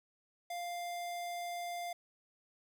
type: tone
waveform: square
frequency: 698.5 Hz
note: F5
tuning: in tune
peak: -39 dBFS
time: 0.5-1.93 s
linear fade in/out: 5 ms
effects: none